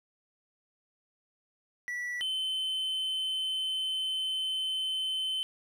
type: tone pair in turn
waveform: triangle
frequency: 1953 / 3064 Hz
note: B6 / G7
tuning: -20 / -40 cents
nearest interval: minor sixth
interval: 780 cents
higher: second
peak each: -31 / -28 dBFS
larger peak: second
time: 1.88-2.21 / 2.21-5.43 s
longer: second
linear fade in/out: 0 ms
effects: none